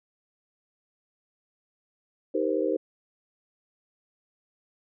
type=chord; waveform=sine; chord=C minor seventh; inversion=first; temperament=just; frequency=314 / 392.4 / 470.9 / 523.3 Hz; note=Eb4 / G4 / Bb4 / C5; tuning=+16 / +2 / +18 / 0 cents; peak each=-29 dBFS; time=2.34-2.77 s; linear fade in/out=10 ms; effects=none